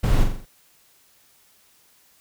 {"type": "noise with echo", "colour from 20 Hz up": "brown", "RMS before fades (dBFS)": -18, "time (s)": [0.03, 0.24], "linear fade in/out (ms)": 10, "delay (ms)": 43, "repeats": 5, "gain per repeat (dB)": -5, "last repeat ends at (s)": 0.455, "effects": ["white hiss -58 dBFS RMS until 2.2 s"]}